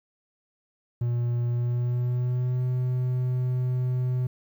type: tone with pitch glide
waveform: triangle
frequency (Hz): 120 to 126.26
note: B2 to B2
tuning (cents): -49 to +39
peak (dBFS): -21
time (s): 1.01-4.27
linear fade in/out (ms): 5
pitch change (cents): +88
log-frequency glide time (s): 1.5-2.63
effects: 10-bit